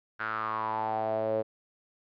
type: tone with band-pass filter sweep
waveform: sawtooth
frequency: 110 Hz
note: A2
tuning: in tune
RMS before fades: -31 dBFS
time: 0.19-1.43 s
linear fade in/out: 20 ms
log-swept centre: 1500 to 510 Hz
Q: 6.7
effects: resampled to 11025 Hz